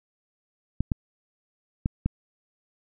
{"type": "clicks", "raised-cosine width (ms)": 5, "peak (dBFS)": -11, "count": 4, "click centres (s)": [0.806, 0.918, 1.859, 2.06], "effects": []}